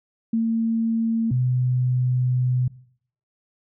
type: tone pair in turn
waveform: sine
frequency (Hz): 226.7 / 125.99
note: A#3 / B2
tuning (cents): -48 / +35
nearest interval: minor seventh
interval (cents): 1017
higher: first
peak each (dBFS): -18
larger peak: neither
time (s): 0.33-1.31 / 1.31-2.68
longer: second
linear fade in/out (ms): 5
effects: noise-tail reverb RT60 0.6 s tail -20 dB re dry